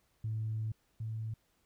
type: tone pair in turn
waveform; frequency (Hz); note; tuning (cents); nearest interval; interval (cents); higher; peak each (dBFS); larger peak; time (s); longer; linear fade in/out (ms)
sine; 109.8 / 110.82; A2 / A2; -3 / +13; unison; 16; second; -32 / -35; first; 0.24-0.72 / 1-1.34; first; 5
effects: tanh soft clip ceiling -28 dBFS + pink hiss -74 dBFS RMS until 1.65 s